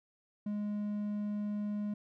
triangle tone, 207.7 Hz, G#3, in tune, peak -31 dBFS, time 0.46-1.94 s, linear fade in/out 5 ms, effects none

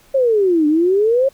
sine exponential two-way sweep, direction down then up, 554.4 to 293.7 to 554.4 Hz, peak -11 dBFS, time 0.14-1.29 s, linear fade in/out 10 ms, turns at 0.67 s, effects pink hiss -51 dBFS RMS until 1.33 s

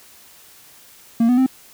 triangle tone with pitch steps, 230.6 / 247.6 / 260.9 Hz, A#3 / B3 / C4, -19 / +5 / -5 cents, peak -10 dBFS, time 1.2-1.464 s, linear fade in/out 5 ms, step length 88 ms, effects white hiss -47 dBFS RMS until 1.73 s

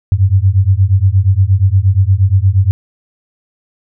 sine beating tone pair, 92.2 / 100.7 Hz, F#2 / G2, -6 / +47 cents, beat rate 8.5 Hz, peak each -10 dBFS, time 0.12-2.71 s, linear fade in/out 0 ms, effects none

